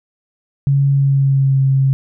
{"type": "tone with pitch glide", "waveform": "sine", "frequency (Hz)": [139.1, 134.91], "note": ["C#3", "C#3"], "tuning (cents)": [6, -47], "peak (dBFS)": -10, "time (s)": [0.67, 1.93], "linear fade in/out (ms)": 0, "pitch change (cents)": -53, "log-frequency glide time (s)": [0.9, 1.6], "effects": []}